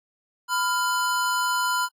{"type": "tone pair together", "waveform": "square", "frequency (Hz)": [999.3, 1399], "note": ["B5", "F6"], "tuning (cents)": [20, 3], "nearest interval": "tritone", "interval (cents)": 583, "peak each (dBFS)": [-25, -26], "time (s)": [0.48, 1.89], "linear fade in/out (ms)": 50, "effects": ["AAC 64 kbps"]}